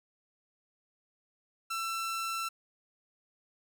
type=tone; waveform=sawtooth; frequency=1340 Hz; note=E6; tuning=28 cents sharp; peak=-29 dBFS; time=1.7-2.49 s; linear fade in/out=10 ms; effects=none